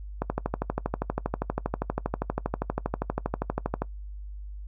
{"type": "click train", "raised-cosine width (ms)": 1, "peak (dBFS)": -12, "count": 46, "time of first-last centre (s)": [0.22, 3.82], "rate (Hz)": 12.5, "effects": ["noise-tail reverb RT60 0.1 s tail -20 dB re dry", "added 50 Hz sine -36 dBFS peak until 4.67 s"]}